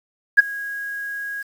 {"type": "tone with ADSR envelope", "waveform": "sine", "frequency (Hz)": 1647, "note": "G#6", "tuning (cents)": -15, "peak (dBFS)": -3, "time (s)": [0.37, 1.43], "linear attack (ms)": 22, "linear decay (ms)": 16, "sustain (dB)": -23, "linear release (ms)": 13, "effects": ["tanh soft clip ceiling 0 dBFS", "7-bit"]}